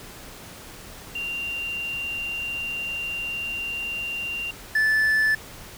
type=tone pair in turn; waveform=sine / triangle; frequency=2774 / 1747.5 Hz; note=F7 / A6; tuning=-12 / -12 cents; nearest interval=minor sixth; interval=800 cents; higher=first; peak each=-27 / -16 dBFS; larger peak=second; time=1.15-4.51 / 4.75-5.35 s; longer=first; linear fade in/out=5 ms; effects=pink hiss -42 dBFS RMS until 5.77 s